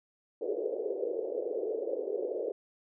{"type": "band-pass noise", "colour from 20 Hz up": "pink", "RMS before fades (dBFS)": -34, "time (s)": [0.41, 2.52], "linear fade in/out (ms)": 5, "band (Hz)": [390, 530], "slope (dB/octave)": 48, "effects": []}